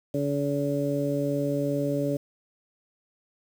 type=harmonic tone; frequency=142.5 Hz; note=C#3; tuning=48 cents sharp; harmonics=1 / 2 / 3 / 4; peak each=-30 / -28 / -32 / -29 dBFS; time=0.14-2.17 s; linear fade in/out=5 ms; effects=8-bit